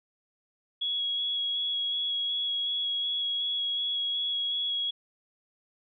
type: tone with vibrato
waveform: sine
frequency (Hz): 3337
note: G#7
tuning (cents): +8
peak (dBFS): -27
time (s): 0.81-4.91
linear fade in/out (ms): 10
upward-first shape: square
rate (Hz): 2.7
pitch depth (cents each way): 9
effects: none